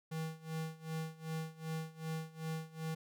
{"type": "tone with tremolo", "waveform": "square", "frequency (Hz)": 160, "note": "D#3", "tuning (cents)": 49, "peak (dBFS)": -37, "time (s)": [0.11, 2.95], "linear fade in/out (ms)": 10, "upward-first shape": "sine", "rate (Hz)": 2.6, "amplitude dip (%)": 90, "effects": []}